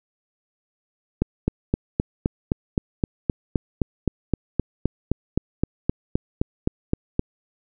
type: click train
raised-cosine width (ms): 3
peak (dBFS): -6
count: 24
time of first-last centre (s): 1.22-7.194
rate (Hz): 3.85
effects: none

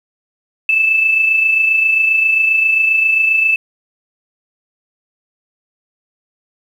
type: tone with amplitude modulation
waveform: sine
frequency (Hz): 2630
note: E7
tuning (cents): -5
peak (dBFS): -8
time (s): 0.69-3.56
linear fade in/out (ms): 2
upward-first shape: sine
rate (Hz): 27.5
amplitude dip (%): 45
effects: 7-bit

